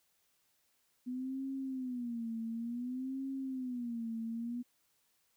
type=tone with vibrato; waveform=sine; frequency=246.9 Hz; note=B3; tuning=in tune; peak=-36 dBFS; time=1.06-4.63 s; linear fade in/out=20 ms; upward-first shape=sine; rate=0.56 Hz; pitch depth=150 cents each way; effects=white hiss -75 dBFS RMS until 5.36 s